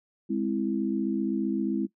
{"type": "chord", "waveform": "sine", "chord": "Ab augmented", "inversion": "none", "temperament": "equal with one note detuned", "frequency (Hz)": [206.5, 261.6, 329.6], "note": ["Ab3", "C4", "E4"], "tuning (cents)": [-10, 0, 0], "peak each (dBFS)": [-29, -30, -29], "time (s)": [0.29, 1.87], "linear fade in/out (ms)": 20, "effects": ["noise-tail reverb RT60 0.1 s tail -18 dB re dry"]}